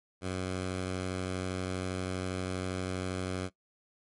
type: tone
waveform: 10% pulse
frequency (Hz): 92.5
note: F#2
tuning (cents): 0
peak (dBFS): -24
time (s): 0.21-3.5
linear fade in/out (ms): 50
effects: noise-tail reverb RT60 0.1 s tail -18 dB re dry + MP3 48 kbps